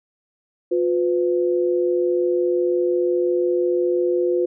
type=tone pair together; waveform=sine; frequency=356.3 / 502 Hz; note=F4 / B4; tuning=+35 / +28 cents; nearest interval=tritone; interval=593 cents; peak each=-18 / -22 dBFS; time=0.71-4.46 s; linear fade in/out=10 ms; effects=none